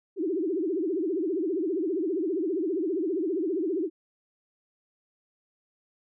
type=tone with vibrato; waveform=sine; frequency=349.2 Hz; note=F4; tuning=in tune; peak=-25 dBFS; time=0.16-3.9 s; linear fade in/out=50 ms; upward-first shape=triangle; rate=15 Hz; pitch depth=300 cents each way; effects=none